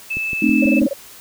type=tone; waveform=sine; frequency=2624 Hz; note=E7; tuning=9 cents flat; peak=-20 dBFS; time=0.1-0.8 s; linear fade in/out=10 ms
type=click train; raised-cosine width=3 ms; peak=-18 dBFS; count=5; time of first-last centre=0.17-0.818 s; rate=6.17 Hz
type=chord; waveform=sine; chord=A diminished; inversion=none; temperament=equal with one note detuned; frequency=220 / 261.6 / 304.7 Hz; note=A3 / C4 / Eb4; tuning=0 / 0 / -36 cents; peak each=-17 dBFS; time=0.42-0.87 s; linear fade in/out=5 ms
type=tone bursts; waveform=sine; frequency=554.4 Hz; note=C#5; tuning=in tune; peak=-19 dBFS; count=7; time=0.62-0.934 s; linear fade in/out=5 ms; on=26 ms; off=22 ms
effects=white hiss -41 dBFS RMS until 1.2 s